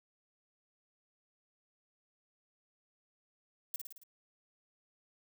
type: noise with echo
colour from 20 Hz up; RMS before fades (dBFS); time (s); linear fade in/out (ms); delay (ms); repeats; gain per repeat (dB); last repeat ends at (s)
violet; -37; 3.74-3.76; 2; 55; 5; -4; 4.035
effects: none